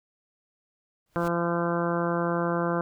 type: noise with exponential growth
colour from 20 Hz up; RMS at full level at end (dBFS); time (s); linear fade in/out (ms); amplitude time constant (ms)
pink; -39; 1.06-1.28; 2; 47
type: harmonic tone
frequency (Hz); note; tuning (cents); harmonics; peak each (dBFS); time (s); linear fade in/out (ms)
171.2; F3; -34; 1 / 2 / 3 / 4 / 5 / 6 / 7 / 8 / 9; -29 / -30 / -30 / -34 / -38 / -34 / -36 / -36 / -38; 1.16-2.81; 0
effects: none